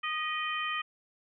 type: harmonic tone with a mistuned harmonic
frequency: 617 Hz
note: D#5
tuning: 15 cents flat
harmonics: 2 / 3 / 4 / 5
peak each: -34 / -36 / -37 / -38 dBFS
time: 0.03-0.82 s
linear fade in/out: 10 ms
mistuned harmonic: 3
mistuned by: +44 cents
effects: none